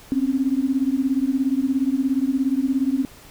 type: beating tone pair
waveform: sine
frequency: 258.9 / 275.9 Hz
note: C4 / C#4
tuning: -18 / -8 cents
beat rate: 17 Hz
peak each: -21 dBFS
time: 0.12-3.05 s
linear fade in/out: 0 ms
effects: pink hiss -46 dBFS RMS until 3.3 s